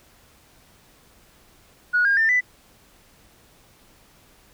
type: tone with pitch steps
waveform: sine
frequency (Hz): 1457 / 1616.6 / 1793.8 / 1990.3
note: F#6 / G#6 / A6 / B6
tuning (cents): -27 / -47 / +33 / +13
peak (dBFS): -15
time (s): 1.93-2.41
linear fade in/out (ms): 20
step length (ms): 120
effects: tanh soft clip ceiling -11 dBFS + pink hiss -55 dBFS RMS until 4.53 s